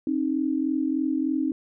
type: tone pair together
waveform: sine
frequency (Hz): 267.8 / 311.1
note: C4 / D#4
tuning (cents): +40 / 0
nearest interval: minor third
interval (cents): 260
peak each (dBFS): -25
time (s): 0.07-1.52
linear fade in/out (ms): 2
effects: none